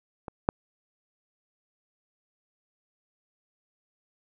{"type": "clicks", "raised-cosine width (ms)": 1, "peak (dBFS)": [-22, -7], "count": 2, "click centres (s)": [0.282, 0.489], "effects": []}